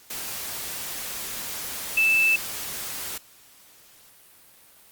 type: tone in noise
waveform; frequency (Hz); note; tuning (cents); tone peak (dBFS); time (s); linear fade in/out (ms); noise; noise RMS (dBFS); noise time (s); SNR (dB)
sine; 2637; E7; 0; -17; 1.97-2.36; 5; white; -33; 0.1-3.18; +13
effects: white hiss -53 dBFS RMS until 4.91 s + Opus 48 kbps